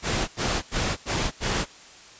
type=noise bursts; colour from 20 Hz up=pink; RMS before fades=-25 dBFS; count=5; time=0.02-1.66 s; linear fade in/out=50 ms; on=260 ms; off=85 ms; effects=white hiss -47 dBFS RMS until 2.19 s + resampled to 16000 Hz